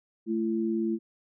sine tone pair together, 220 / 337.7 Hz, A3 / E4, 0 / +42 cents, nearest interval perfect fifth, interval 742 cents, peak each -28 dBFS, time 0.26-0.99 s, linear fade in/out 50 ms, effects none

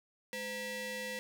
sawtooth ring-modulated tone, 720 Hz, F#5, 47 cents flat, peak -31 dBFS, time 0.33-1.19 s, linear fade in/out 0 ms, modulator 1230 Hz, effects none

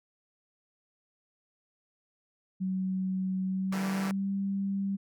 sine tone with pitch glide, 187.9 to 196.56 Hz, F#3 to G3, +27 to +5 cents, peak -28 dBFS, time 2.6-4.97 s, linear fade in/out 20 ms, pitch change +78 cents, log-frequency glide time 3.44-4.3 s
5% pulse chord, E half-diminished seventh, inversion third, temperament equal with one note detuned, 146.83 / 164.81 / 193.19 / 233.1 Hz, D3 / E3 / G3 / Bb3, 0 / 0 / -25 / 0 cents, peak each -30 / -30 / -29 / -33 dBFS, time 3.72-4.11 s, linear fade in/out 2 ms
effects none

